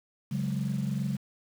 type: chord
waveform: sine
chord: C# suspended fourth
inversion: none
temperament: equal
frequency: 138.59 / 185 / 207.7 Hz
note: C#3 / F#3 / G#3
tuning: 0 / 0 / 0 cents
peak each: -30 / -32 / -32 dBFS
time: 0.31-1.17 s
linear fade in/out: 10 ms
effects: tanh soft clip ceiling -21 dBFS + 8-bit